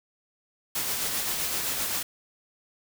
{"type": "noise with tremolo", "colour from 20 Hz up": "white", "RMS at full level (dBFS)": -28, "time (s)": [0.75, 2.03], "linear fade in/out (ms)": 5, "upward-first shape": "sine", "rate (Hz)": 7.7, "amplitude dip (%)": 30, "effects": []}